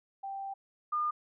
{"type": "tone pair in turn", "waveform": "sine", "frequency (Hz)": [784, 1212.2], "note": ["G5", "D#6"], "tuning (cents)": [0, -46], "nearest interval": "minor sixth", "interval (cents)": 754, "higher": "second", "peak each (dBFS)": [-36, -28], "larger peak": "second", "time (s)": [[0.23, 0.54], [0.92, 1.11]], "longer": "first", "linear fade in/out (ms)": 10, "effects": []}